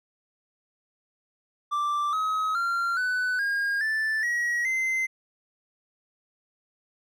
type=tone with pitch steps; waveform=triangle; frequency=1174.7 / 1273.6 / 1380.9 / 1497.2 / 1623.3 / 1760.1 / 1908.3 / 2069 Hz; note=D6 / D#6 / F6 / F#6 / G#6 / A6 / A#6 / C7; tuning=0 / +40 / -20 / +20 / -40 / 0 / +40 / -20 cents; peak=-22 dBFS; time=1.71-5.07 s; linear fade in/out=20 ms; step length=420 ms; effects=none